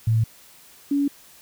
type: tone pair in turn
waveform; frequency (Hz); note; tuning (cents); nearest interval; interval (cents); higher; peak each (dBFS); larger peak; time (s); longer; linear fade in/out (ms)
sine; 112.1 / 283.2; A2 / C#4; +33 / +37; octave + major third; 1604; second; -16 / -18; first; 0.07-0.24 / 0.91-1.08; neither; 5
effects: white hiss -50 dBFS RMS until 1.41 s